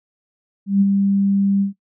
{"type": "tone with ADSR envelope", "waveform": "sine", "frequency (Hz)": 197.9, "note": "G3", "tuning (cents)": 17, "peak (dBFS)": -10, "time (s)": [0.66, 1.73], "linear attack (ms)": 150, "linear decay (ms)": 30, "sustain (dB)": -4, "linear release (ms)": 120, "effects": ["noise-tail reverb RT60 0.1 s tail -17 dB re dry"]}